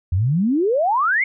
sine exponential sweep, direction up, 82.41 to 2217 Hz, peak -15 dBFS, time 0.12-1.24 s, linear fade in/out 5 ms, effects none

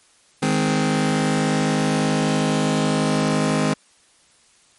sawtooth chord, Ab major, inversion second, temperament just, 155.74 / 207.7 / 259.6 Hz, Eb3 / Ab3 / C4, +2 / 0 / -13 cents, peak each -18 dBFS, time 0.42-3.74 s, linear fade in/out 10 ms, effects white hiss -56 dBFS RMS until 4.78 s + MP3 48 kbps

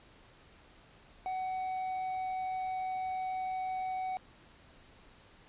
triangle tone with tanh clipping, 749 Hz, F#5, 21 cents sharp, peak -34 dBFS, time 1.26-4.17 s, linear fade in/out 0 ms, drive 9 dB, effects pink hiss -59 dBFS RMS until 5.48 s + resampled to 8000 Hz

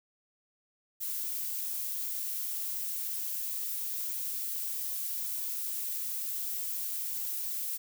violet noise, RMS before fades -35 dBFS, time 1-7.78 s, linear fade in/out 20 ms, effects none

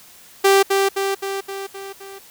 sawtooth tone with echo, 391.9 Hz, G4, in tune, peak -7 dBFS, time 0.44-0.63 s, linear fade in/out 10 ms, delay 260 ms, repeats 6, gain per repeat -4 dB, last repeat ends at 2.19 s, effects white hiss -46 dBFS RMS until 2.3 s

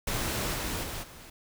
pink noise with level steps, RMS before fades -31 / -33 / -37 / -48 dBFS, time 0.07-1.3 s, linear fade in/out 5 ms, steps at 0.53 / 0.82 / 1.02 s, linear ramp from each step 20 ms, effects none

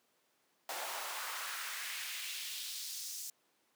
pink noise with high-pass filter sweep, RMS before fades -42 dBFS, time 0.69-3.3 s, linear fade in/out 2 ms, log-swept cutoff 640 to 6500 Hz, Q 1.6, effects pink hiss -74 dBFS RMS until 3.75 s + high-pass 300 Hz 12 dB/octave

